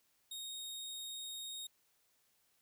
sawtooth tone, 3729 Hz, A#7, in tune, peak -40 dBFS, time 0.31-1.67 s, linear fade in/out 5 ms, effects white hiss -75 dBFS RMS until 2.61 s

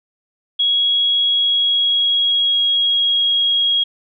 sine tone with pitch glide, 3322 to 3290 Hz, G#7 to G#7, 0 to -17 cents, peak -13 dBFS, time 0.59-3.84 s, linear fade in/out 10 ms, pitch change -17 cents, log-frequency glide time 1.2-3.25 s, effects none

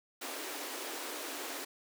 pink high-pass noise, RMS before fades -41 dBFS, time 0.21-1.65 s, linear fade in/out 10 ms, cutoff 260 Hz, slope 96 dB/octave, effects none

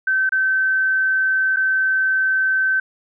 sine tone with dropouts, 1540 Hz, G6, 31 cents flat, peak -15 dBFS, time 0.07-2.8 s, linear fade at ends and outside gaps 5 ms, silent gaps 0.293-0.321 / 1.562-1.568 s, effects none

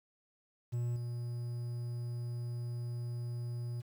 triangle tone with level steps, 120 Hz, B2, 49 cents flat, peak -30 / -34 dBFS, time 0.72-3.82 s, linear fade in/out 20 ms, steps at 0.96 s, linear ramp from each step 2 ms, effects 10-bit

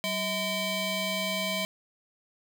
20% pulse ring-modulated tone, 830 Hz, G#5, 1 cent flat, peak -20 dBFS, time 0.04-1.65 s, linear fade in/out 0 ms, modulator 1470 Hz, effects none

